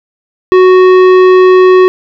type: tone with tanh clipping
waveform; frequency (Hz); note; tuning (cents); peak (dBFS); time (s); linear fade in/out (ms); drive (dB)
sine; 370; F#4; 0; -3; 0.52-1.88; 0; 14
effects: none